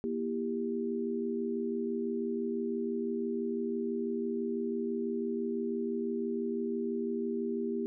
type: chord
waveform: sine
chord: E diminished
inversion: second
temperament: just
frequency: 237.3 / 329.6 / 395.6 Hz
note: Bb3 / E4 / G4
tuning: +31 / 0 / +16 cents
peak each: -34 / -39 / -34 dBFS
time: 0.04-7.86 s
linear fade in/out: 0 ms
effects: none